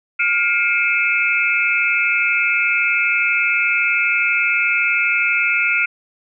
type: tone cluster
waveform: sine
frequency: 1412 / 2159 / 2359 / 2591 Hz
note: F6 / C#7 / D7 / E7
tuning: +19 / -46 / +7 / -30 cents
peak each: -20 dBFS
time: 0.19-5.86 s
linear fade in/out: 10 ms
effects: none